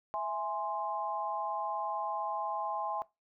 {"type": "chord", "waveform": "sine", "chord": "E augmented", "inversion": "none", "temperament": "equal", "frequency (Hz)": [659.3, 830.6, 1046.5], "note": ["E5", "G#5", "B#5"], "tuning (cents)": [0, 0, 0], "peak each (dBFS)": [-38, -35, -37], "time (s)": [0.14, 3.02], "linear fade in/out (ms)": 0, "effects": ["noise-tail reverb RT60 0.2 s tail -19 dB re dry"]}